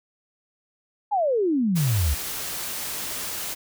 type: exponential sweep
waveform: sine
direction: down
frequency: 866 to 64.7 Hz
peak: -19 dBFS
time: 1.11-2.15 s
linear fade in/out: 20 ms
type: noise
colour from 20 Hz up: white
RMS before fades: -31 dBFS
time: 1.75-3.55 s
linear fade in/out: 20 ms
effects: none